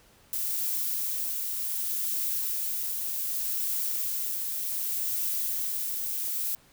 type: noise with tremolo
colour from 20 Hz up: violet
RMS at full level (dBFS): -29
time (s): 0.33-6.55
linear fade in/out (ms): 0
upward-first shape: triangle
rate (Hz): 0.66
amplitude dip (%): 30
effects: pink hiss -59 dBFS RMS until 6.72 s